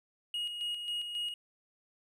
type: tone with tremolo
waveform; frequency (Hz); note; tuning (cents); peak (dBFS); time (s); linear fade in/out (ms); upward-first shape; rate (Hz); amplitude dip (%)
triangle; 2880; F#7; -47; -31; 0.34-1.34; 2; square; 3.7; 45
effects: none